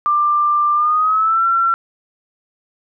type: tone with pitch glide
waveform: sine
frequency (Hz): 1187 to 1355.7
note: D6 to E6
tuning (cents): +18 to +48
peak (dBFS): -12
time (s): 0.06-1.74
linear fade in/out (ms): 0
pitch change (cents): +230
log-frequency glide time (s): 0.74-1.44
effects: none

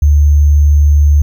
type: tone with sample-and-hold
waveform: sine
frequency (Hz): 73.42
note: D2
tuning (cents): 0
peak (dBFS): -4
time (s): 0.02-1.22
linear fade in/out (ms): 5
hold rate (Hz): 6300
effects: none

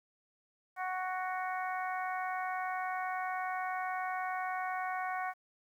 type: harmonic tone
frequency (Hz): 370.3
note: F#4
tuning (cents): +1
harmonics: 2 / 3 / 4 / 5 / 6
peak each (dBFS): -36 / -40 / -42 / -44 / -46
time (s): 0.76-5.34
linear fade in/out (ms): 50
effects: 11-bit

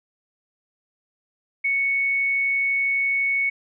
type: tone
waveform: sine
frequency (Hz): 2217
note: C#7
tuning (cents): 0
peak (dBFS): -19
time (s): 1.64-3.5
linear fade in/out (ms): 10
effects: none

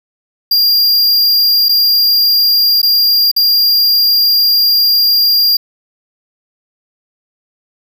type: tone with dropouts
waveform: square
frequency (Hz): 4789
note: D8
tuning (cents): +33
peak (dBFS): -8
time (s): 0.51-5.57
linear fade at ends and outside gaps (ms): 5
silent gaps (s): 1.686-1.691 / 2.817-2.829 / 3.315-3.363
effects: none

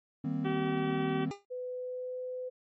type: chord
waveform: triangle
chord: C minor seventh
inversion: first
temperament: just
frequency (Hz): 156.98 / 196.22 / 235.5 / 261.6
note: Eb3 / G3 / Bb3 / C4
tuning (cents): +16 / +2 / +18 / 0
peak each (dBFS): -33 / -38 / -35 / -32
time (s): 0.24-1.31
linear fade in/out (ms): 5
type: harmonic tone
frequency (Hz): 383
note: G4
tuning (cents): -40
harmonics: 1 / 2 / 3 / 4 / 5 / 6 / 7 / 8 / 9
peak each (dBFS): -33 / -39 / -43 / -45 / -47 / -49 / -50 / -51 / -52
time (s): 0.44-1.26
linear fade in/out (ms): 20
type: tone with exponential decay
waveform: 25% pulse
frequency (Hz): 402.6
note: G4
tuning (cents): +46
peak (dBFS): -31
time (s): 1.31-1.45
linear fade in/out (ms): 1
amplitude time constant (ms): 29
type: tone with pitch glide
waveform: sine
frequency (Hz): 501 to 505.9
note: B4 to B4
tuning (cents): +25 to +42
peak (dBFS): -35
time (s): 1.5-2.5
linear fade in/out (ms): 20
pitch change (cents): +17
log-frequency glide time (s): 1.68-2.2
effects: MP3 32 kbps

